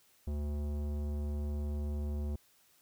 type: tone with tanh clipping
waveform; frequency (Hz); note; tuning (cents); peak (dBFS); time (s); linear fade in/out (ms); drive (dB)
sine; 73.42; D2; 0; -35; 0.27-2.36; 5; 16
effects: white hiss -67 dBFS RMS until 2.81 s